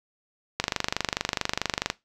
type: click train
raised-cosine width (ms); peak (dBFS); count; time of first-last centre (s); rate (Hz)
0.2; -6; 33; 0.6-1.901; 24.6
effects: noise-tail reverb RT60 0.2 s tail -19 dB re dry